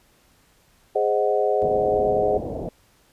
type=chord; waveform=sine; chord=Ab dominant seventh; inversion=none; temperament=equal; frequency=415.3 / 523.3 / 622.3 / 740 Hz; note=Ab4 / C5 / Eb5 / Gb5; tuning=0 / 0 / 0 / 0 cents; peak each=-22 / -24 / -24 / -25 dBFS; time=0.95-2.38 s; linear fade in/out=10 ms
type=low-pass noise; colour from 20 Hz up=white; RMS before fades=-30 dBFS; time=1.62-2.69 s; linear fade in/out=0 ms; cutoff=700 Hz; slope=48 dB/octave
effects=pink hiss -59 dBFS RMS until 3.12 s + resampled to 32000 Hz